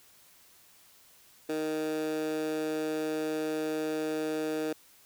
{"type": "tone with high-pass filter", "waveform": "15% pulse", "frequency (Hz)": 155.56, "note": "D#3", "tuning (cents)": 0, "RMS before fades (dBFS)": -32, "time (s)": [1.49, 4.73], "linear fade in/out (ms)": 5, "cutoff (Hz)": 370, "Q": 3.9, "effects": ["white hiss -59 dBFS RMS until 5.05 s"]}